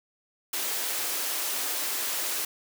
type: high-pass noise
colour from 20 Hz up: white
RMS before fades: -30 dBFS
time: 0.53-2.45 s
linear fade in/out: 5 ms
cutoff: 290 Hz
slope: 24 dB/octave
effects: none